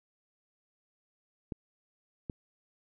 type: clicks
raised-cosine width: 3 ms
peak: -23 dBFS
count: 2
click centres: 1.522 / 2.298 s
effects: none